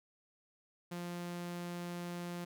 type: tone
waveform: sawtooth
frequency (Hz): 174.61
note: F3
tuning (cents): 0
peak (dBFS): -36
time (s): 0.91-2.45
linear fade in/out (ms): 10
effects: none